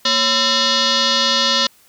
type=tone with frequency modulation; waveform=sine; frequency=233.9 Hz; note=A#3; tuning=6 cents sharp; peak=-13 dBFS; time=0.05-1.67 s; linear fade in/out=5 ms; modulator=786 Hz; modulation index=6.1; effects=white hiss -52 dBFS RMS until 1.88 s